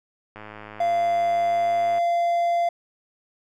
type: click train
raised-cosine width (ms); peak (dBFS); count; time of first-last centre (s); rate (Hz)
0.5; -24; 173; 0.36-1.983; 106
type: tone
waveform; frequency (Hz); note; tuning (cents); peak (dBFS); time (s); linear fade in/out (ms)
triangle; 689; F5; -24; -17; 0.8-2.69; 5
effects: none